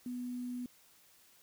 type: tone with quantisation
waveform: sine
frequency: 246.9 Hz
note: B3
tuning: in tune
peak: -37 dBFS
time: 0.06-0.66 s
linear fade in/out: 2 ms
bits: 10
effects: white hiss -64 dBFS RMS until 1.42 s